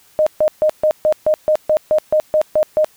sine tone bursts, 616 Hz, D#5, 17 cents flat, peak -10 dBFS, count 13, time 0.19-2.845 s, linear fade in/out 0 ms, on 75 ms, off 140 ms, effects white hiss -51 dBFS RMS until 2.96 s

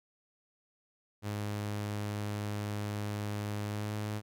sawtooth tone with pitch glide, 103.83 to 105.58 Hz, G#2 to G#2, 0 to +29 cents, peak -30 dBFS, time 1.22-4.22 s, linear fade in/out 50 ms, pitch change +29 cents, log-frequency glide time 3.66-3.92 s, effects none

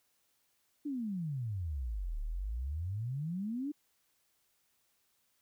sine exponential two-way sweep, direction down then up, 303.4 to 35.27 to 303.4 Hz, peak -34 dBFS, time 0.85-3.72 s, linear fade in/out 10 ms, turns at 2.2 s, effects white hiss -75 dBFS RMS until 5.41 s

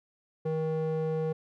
square tone with band-pass filter, 158.4 Hz, D#3, 31 cents sharp, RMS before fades -30 dBFS, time 0.45-1.33 s, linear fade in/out 10 ms, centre 370 Hz, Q 8.5, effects none

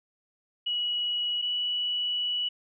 sine tone pair in turn, 2921 / 2945 Hz, F#7 / F#7, -23 / -9 cents, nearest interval unison, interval 14 cents, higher second, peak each -26 dBFS, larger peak neither, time 0.66-1.42 / 1.42-2.49 s, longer second, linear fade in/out 10 ms, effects none

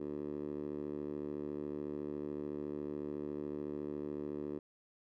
10% pulse tone with band-pass filter, 73.9 Hz, D2, 11 cents sharp, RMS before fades -41 dBFS, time 0-4.59 s, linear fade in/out 5 ms, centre 350 Hz, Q 2.4, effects none

